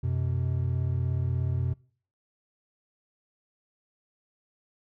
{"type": "tone pair together", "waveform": "triangle", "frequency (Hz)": [90.34, 127.1], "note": ["F#2", "C3"], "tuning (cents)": [-41, -50], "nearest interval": "tritone", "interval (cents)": 591, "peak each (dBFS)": -26, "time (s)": [0.03, 1.74], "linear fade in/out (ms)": 10, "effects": ["noise-tail reverb RT60 0.5 s tail -24 dB re dry"]}